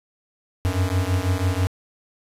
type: beating tone pair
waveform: square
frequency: 89.5 / 95.6 Hz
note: F2 / G2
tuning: +43 / -43 cents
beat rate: 6.1 Hz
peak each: -23 dBFS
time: 0.65-1.67 s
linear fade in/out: 0 ms
effects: resampled to 32000 Hz + 8-bit